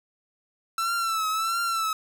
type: tone with vibrato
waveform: 45% pulse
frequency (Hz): 1330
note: E6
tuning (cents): +15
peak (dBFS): -24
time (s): 0.78-1.93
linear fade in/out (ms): 2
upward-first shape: triangle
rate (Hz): 1.5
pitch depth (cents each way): 76
effects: none